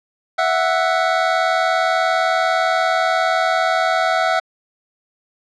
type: tone pair together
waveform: 25% pulse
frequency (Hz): 659.3 / 739.4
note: E5 / F#5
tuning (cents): 0 / -1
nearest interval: major second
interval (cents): 199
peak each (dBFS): -14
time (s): 0.38-4.4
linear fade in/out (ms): 10
effects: low-pass 4000 Hz 12 dB/octave